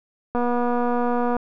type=click train; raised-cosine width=1 ms; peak=-11 dBFS; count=247; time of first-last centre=0.35-1.367 s; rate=242 Hz; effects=none